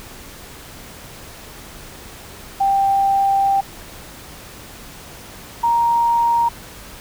sine tone pair in turn, 787 / 935.9 Hz, G5 / A#5, +7 / +7 cents, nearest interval minor third, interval 300 cents, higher second, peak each -13 dBFS, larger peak neither, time 2.6-3.61 / 5.63-6.49 s, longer first, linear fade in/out 10 ms, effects pink hiss -38 dBFS RMS until 7 s

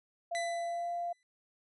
sine tone with pitch glide, 685 to 694.2 Hz, F5 to F5, -34 to -11 cents, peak -33 dBFS, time 0.31-1.13 s, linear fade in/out 10 ms, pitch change +23 cents, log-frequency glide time 0.66-0.9 s
sawtooth tone with exponential decay, 1995 Hz, B6, 17 cents sharp, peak -31 dBFS, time 0.35-1.23 s, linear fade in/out 0 ms, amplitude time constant 190 ms
effects resampled to 24000 Hz

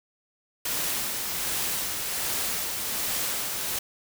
white noise with tremolo, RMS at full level -28 dBFS, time 0.65-3.79 s, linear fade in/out 5 ms, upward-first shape sine, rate 1.3 Hz, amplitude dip 30%, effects none

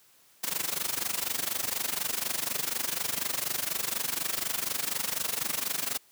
white noise with amplitude modulation, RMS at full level -28 dBFS, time 0.43-5.98 s, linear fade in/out 10 ms, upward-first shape sine, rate 24.1 Hz, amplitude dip 85%, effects white hiss -61 dBFS RMS until 6.11 s + high-pass 100 Hz 12 dB/octave

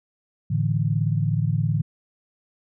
sine chord, A suspended fourth, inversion none, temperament equal with one note detuned, 110 / 146.83 / 165.96 Hz, A2 / D3 / E3, 0 / 0 / +12 cents, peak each -23 / -23 / -26 dBFS, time 0.5-1.82 s, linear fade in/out 10 ms, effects none

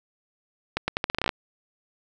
accelerating click train, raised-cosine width 0.3 ms, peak -8 dBFS, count 12, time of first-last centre 0.77-1.292 s, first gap 110 ms, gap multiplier 0.81, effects none

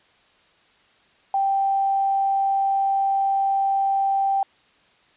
sine tone with quantisation, 784 Hz, G5, in tune, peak -18 dBFS, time 1.34-4.43 s, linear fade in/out 2 ms, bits 7, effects white hiss -58 dBFS RMS until 5.16 s + resampled to 8000 Hz

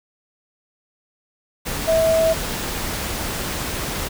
sine tone in noise, 649 Hz, E5, 27 cents flat, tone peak -14 dBFS, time 1.87-2.34 s, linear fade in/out 20 ms, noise pink, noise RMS -26 dBFS, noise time 1.65-4.09 s, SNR +9 dB, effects none

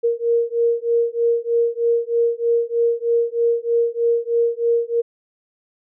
sine beating tone pair, 466.2 / 469.4 Hz, A#4 / A#4, 0 / +12 cents, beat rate 3.2 Hz, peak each -19 dBFS, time 0.03-5.02 s, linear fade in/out 20 ms, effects none

